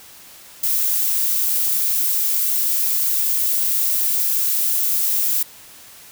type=noise; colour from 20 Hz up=violet; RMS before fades=-19 dBFS; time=0.63-5.43 s; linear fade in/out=5 ms; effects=white hiss -43 dBFS RMS until 6.11 s